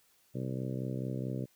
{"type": "harmonic tone", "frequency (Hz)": 64.6, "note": "C2", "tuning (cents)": -21, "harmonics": [2, 3, 4, 5, 6, 7, 8, 9], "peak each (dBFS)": [-36, -40, -42, -44, -46, -47, -48, -49], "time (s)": [0.34, 1.46], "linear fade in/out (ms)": 20, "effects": ["white hiss -68 dBFS RMS until 1.55 s"]}